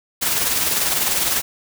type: noise with tremolo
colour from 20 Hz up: white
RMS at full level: -18 dBFS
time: 0.21-1.42 s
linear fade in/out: 20 ms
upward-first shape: sine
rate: 20 Hz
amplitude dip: 40%
effects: none